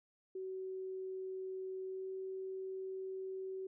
sine tone with pitch glide, 377.1 to 379.7 Hz, F#4 to F#4, +33 to +45 cents, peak -40 dBFS, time 0.35-3.67 s, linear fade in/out 5 ms, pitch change +12 cents, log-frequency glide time 1.84-2.1 s, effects none

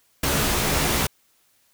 pink noise with comb filter, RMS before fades -22 dBFS, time 0.23-1.07 s, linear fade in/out 5 ms, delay 14 ms, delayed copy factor +0.65, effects white hiss -63 dBFS RMS until 1.73 s

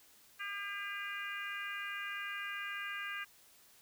harmonic tone, 402.4 Hz, G4, 45 cents sharp, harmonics 3 / 4 / 5 / 6 / 7, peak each -46 / -42 / -46 / -46 / -48 dBFS, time 0.39-3.25 s, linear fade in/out 20 ms, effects white hiss -63 dBFS RMS until 3.81 s

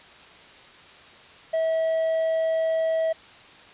triangle tone, 647 Hz, E5, 32 cents flat, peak -19 dBFS, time 1.53-3.13 s, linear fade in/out 10 ms, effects white hiss -48 dBFS RMS until 3.73 s + resampled to 8000 Hz

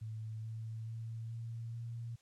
sine tone with pitch steps, 110.1 / 111.7 / 113.33 / 114.97 / 116.65 Hz, A2 / A2 / A#2 / A#2 / A#2, +2 / +27 / -48 / -23 / +2 cents, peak -40 dBFS, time 0.01-2.16 s, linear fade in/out 10 ms, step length 430 ms, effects white hiss -71 dBFS RMS until 2.21 s + low-pass 8000 Hz 12 dB/octave

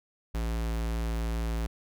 square tone, 56.4 Hz, A1, 44 cents sharp, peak -29 dBFS, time 0.34-1.67 s, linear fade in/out 10 ms, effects none

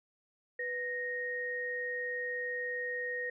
sine tone pair together, 493.9 / 1863.2 Hz, B4 / A#6, 0 / -1 cents, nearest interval octave + major seventh, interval 2299 cents, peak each -39 / -35 dBFS, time 0.59-3.3 s, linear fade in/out 5 ms, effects none

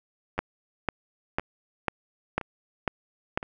two click trains, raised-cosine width 0.5 ms, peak -21 / -9 dBFS, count 4 / 7, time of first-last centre 0.38-3.429 / 0.39-3.375 s, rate 0.984 / 2.01 Hz, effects none

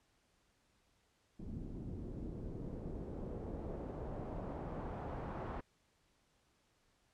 pink noise with low-pass filter sweep, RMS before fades -44 dBFS, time 1.39-5.61 s, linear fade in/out 10 ms, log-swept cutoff 230 to 1100 Hz, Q 1.2, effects pink hiss -75 dBFS RMS until 7.13 s + low-pass 9000 Hz 12 dB/octave

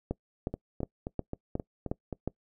two click trains, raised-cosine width 2 ms, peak -21 / -17 dBFS, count 7 / 7, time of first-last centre 0.54-2.127 / 0.11-2.276 s, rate 3.78 / 2.77 Hz, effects noise-tail reverb RT60 0.1 s tail -23 dB re dry

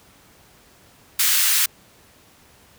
white high-pass noise, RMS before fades -18 dBFS, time 1.19-1.66 s, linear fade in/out 5 ms, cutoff 1300 Hz, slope 24 dB/octave, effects pink hiss -52 dBFS RMS until 2.78 s + high-pass 60 Hz 12 dB/octave

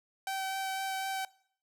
sawtooth tone with vibrato, 770 Hz, G5, 31 cents flat, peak -29 dBFS, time 0.27-1.25 s, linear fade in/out 2 ms, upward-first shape sine, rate 4 Hz, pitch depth 9 cents each way, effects noise-tail reverb RT60 0.6 s tail -22 dB re dry

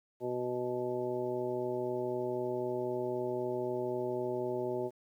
harmonic tone, 123.9 Hz, B2, 6 cents sharp, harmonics 1 / 2 / 3 / 4 / 5 / 7, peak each -45 / -43 / -34 / -42 / -39 / -44 dBFS, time 0.2-4.91 s, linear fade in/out 50 ms, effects 11-bit

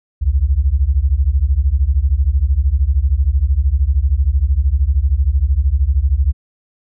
sine beating tone pair, 62.1 / 75.1 Hz, B1 / D2, +10 / +39 cents, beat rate 13 Hz, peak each -14 dBFS, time 0.21-6.33 s, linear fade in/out 20 ms, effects none

